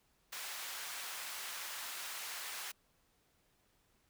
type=high-pass noise; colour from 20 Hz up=pink; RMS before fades=-44 dBFS; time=0.32-2.72 s; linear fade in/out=10 ms; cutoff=1200 Hz; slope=12 dB/octave; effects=pink hiss -74 dBFS RMS until 4.09 s